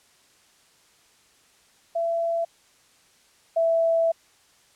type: tone pair in turn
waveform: sine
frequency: 671 / 661 Hz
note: E5 / E5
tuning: +31 / +5 cents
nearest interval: unison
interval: 26 cents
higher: first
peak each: -22 / -18 dBFS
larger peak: second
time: 1.95-2.45 / 3.56-4.12 s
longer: second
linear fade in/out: 10 ms
effects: white hiss -59 dBFS RMS until 4.75 s + low-pass 9000 Hz 12 dB/octave